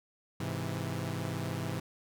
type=chord; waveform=sawtooth; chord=Ab augmented; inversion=none; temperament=equal; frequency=103.83 / 130.81 / 164.81 Hz; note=Ab2 / C3 / E3; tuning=0 / 0 / 0 cents; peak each=-34 dBFS; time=0.4-1.8 s; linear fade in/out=5 ms; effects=none